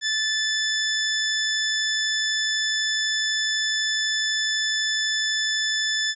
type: tone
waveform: 15% pulse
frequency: 1748 Hz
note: A6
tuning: 12 cents flat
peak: -15 dBFS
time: 0.01-6.15 s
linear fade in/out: 50 ms
effects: resampled to 16000 Hz